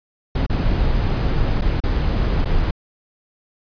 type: noise with dropouts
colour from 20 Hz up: brown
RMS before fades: -18 dBFS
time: 0.35-2.71 s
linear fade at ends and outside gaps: 5 ms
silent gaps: 0.465-0.497 / 1.612-1.619 / 1.803-1.836 / 2.446-2.455 s
effects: resampled to 11025 Hz